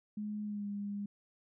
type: tone with pitch glide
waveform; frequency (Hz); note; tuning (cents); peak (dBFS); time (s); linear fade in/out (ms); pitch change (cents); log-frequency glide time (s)
sine; 210 to 203; G#3 to G#3; +19 to -39; -36; 0.17-1.06; 5; -58; 0.44-0.67
effects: none